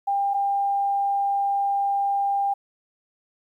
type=tone pair in turn; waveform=sine; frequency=798 / 798 Hz; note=G5 / G5; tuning=+31 / +31 cents; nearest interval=unison; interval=0 cents; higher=neither; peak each=-20 dBFS; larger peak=neither; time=0.07-0.34 / 0.34-2.54 s; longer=second; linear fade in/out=10 ms; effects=10-bit